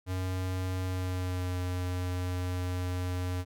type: tone with pitch glide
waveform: square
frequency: 92.5 to 90.39 Hz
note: F#2 to F#2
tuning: 0 to -40 cents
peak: -31 dBFS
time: 0.06-3.45 s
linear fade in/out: 50 ms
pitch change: -40 cents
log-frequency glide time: 0.85-1.54 s
effects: none